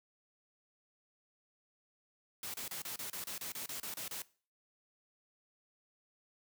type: noise bursts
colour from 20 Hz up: white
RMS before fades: -42 dBFS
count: 13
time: 2.43-4.22 s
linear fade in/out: 2 ms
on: 110 ms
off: 30 ms
effects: noise-tail reverb RT60 0.4 s tail -20 dB re dry + high-pass 80 Hz 12 dB/octave